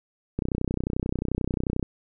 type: click train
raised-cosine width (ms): 3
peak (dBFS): -13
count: 46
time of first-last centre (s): 0.39-1.828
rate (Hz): 31.3
effects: none